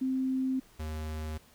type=tone pair in turn; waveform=sine / square; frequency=261.6 / 77.77 Hz; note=C4 / D#2; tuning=0 / 0 cents; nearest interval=octave + major sixth; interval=2100 cents; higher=first; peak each=-27 / -35 dBFS; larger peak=first; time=0.01-0.6 / 0.79-1.38 s; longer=neither; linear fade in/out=10 ms; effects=pink hiss -60 dBFS RMS until 1.54 s